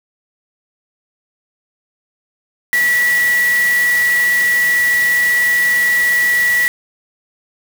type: tone in noise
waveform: sine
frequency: 1943 Hz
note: B6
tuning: 29 cents flat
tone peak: -11 dBFS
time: 2.73-6.68 s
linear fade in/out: 0 ms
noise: white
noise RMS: -25 dBFS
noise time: 2.73-6.68 s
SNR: +11 dB
effects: none